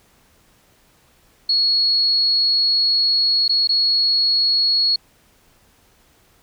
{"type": "tone with dropouts", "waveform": "sine", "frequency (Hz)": 4339, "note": "C#8", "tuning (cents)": -38, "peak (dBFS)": -14, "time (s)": [1.49, 4.96], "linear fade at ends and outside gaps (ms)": 5, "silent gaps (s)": [[3.48, 3.493], [3.674, 3.691]], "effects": ["pink hiss -56 dBFS RMS until 6.42 s"]}